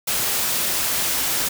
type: noise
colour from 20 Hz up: white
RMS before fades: -22 dBFS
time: 0.07-1.49 s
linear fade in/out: 10 ms
effects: none